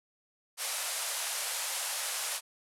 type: band-pass noise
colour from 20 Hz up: white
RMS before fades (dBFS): -35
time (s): 0.57-2.41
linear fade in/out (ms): 50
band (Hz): 520 to 12000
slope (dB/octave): 48
effects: none